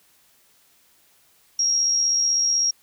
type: tone with amplitude modulation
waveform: sine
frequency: 5610 Hz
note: F8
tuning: 7 cents sharp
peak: -16 dBFS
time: 1.59-2.71 s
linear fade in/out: 5 ms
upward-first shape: sine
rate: 76 Hz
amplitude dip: 35%
effects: white hiss -59 dBFS RMS until 2.82 s